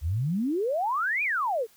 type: exponential two-way sweep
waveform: sine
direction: up then down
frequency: 70.3 to 2500 to 416.5 Hz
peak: -24 dBFS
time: 0.01-1.67 s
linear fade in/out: 50 ms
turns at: 1.23 s
effects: white hiss -59 dBFS RMS until 1.76 s